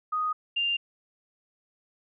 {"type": "tone pair in turn", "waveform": "sine", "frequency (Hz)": [1244.5, 2794], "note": ["D#6", "F7"], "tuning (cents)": [0, 0], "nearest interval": "octave + major second", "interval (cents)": 1400, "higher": "second", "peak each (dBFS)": [-25, -24], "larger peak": "second", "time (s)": [[0.12, 0.33], [0.56, 0.77]], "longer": "neither", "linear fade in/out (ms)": 10, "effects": []}